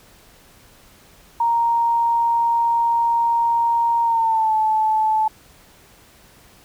sine tone with pitch glide, 932.3 to 869.9 Hz, A#5 to A5, 0 to -20 cents, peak -15 dBFS, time 1.4-5.28 s, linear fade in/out 5 ms, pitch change -120 cents, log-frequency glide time 4.03-4.53 s, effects pink hiss -50 dBFS RMS until 6.64 s

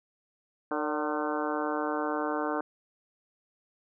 harmonic tone with a mistuned harmonic, 151.5 Hz, D#3, 46 cents flat, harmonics 2 / 3 / 4 / 5 / 6 / 7 / 8 / 9 / 10, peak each -33 / -35 / -36 / -37 / -38 / -38 / -39 / -40 / -40 dBFS, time 0.71-2.61 s, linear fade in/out 2 ms, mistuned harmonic 4, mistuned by -55 cents, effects none

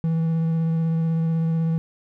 triangle tone with vibrato, 163.2 Hz, E3, 17 cents flat, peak -17 dBFS, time 0.04-1.78 s, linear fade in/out 0 ms, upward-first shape sine, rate 16 Hz, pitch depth 13 cents each way, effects none

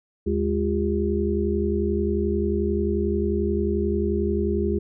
sine tone cluster, 76.6 / 204.6 / 350.5 / 401.8 Hz, D#2 / G#3 / F4 / G4, -27 / -26 / +6 / +43 cents, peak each -26 dBFS, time 0.26-4.79 s, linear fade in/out 10 ms, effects none

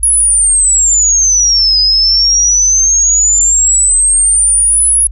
sine exponential two-way sweep, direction down then up, 10548 to 4978 to 10548 Hz, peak -6 dBFS, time 0.03-5.07 s, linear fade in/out 2 ms, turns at 1.79 s, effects added 50 Hz sine -22 dBFS peak until 5.11 s

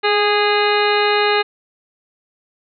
harmonic tone with a mistuned harmonic, 412.6 Hz, G#4, 11 cents flat, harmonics 1 / 2 / 3 / 4 / 5 / 6 / 7 / 9 / 10, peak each -17 / -20 / -22 / -23 / -24 / -25 / -25 / -27 / -27 dBFS, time 0.03-1.43 s, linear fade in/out 20 ms, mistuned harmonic 1, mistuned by +19 cents, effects none

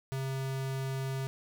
square tone, 133.8 Hz, C3, 39 cents sharp, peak -33 dBFS, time 0.12-1.27 s, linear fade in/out 0 ms, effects none

